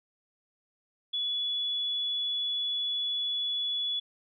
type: tone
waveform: sine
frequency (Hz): 3413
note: G#7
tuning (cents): +47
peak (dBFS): -28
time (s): 1.13-4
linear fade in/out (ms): 10
effects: none